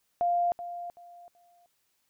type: tone with echo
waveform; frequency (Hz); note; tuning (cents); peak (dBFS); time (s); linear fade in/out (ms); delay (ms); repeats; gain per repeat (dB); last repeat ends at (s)
sine; 698.5; F5; 0; -23; 0.21-0.52; 0; 380; 3; -12; 1.66
effects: white hiss -74 dBFS RMS until 2.09 s